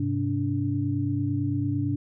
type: tone cluster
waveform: sine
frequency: 101.3 / 130.2 / 288.6 Hz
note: G#2 / C3 / D4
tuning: -43 / -8 / -30 cents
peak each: -28 / -29 / -27 dBFS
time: 0-1.96 s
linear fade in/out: 5 ms
effects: none